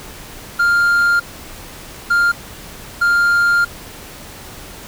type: tone bursts at uneven times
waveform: triangle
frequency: 1400 Hz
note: F6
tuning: 4 cents sharp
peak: -9 dBFS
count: 3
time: 0.59-1.2 / 2.1-2.32 / 3.01-3.65 s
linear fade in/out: 10 ms
effects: pink hiss -35 dBFS RMS until 4.87 s